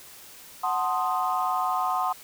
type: chord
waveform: sine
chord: F# diminished seventh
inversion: none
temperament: equal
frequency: 740 / 880 / 1046.5 / 1244.5 Hz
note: F#5 / A5 / C6 / Eb6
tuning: 0 / 0 / 0 / 0 cents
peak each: -27 / -32 / -27 / -29 dBFS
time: 0.63-2.13 s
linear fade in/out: 10 ms
effects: tanh soft clip ceiling -14 dBFS + white hiss -47 dBFS RMS until 2.23 s